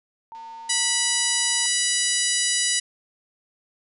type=tone with pitch glide; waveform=sine; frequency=907 to 929.3 Hz; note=A#5 to A#5; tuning=-48 to -6 cents; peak=-36 dBFS; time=0.32-1.66 s; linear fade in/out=0 ms; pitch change=+42 cents; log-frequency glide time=0.57-1.1 s
type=click train; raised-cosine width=0.2 ms; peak=-38 dBFS; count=452; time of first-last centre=0.35-2.206 s; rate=243 Hz
type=harmonic tone; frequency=980 Hz; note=B5; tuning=14 cents flat; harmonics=2 / 3 / 4 / 5 / 6 / 7 / 8 / 9 / 10; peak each=-29 / -29 / -29 / -29 / -29 / -29 / -29 / -29 / -29 dBFS; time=0.69-2.8 s; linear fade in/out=10 ms
effects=none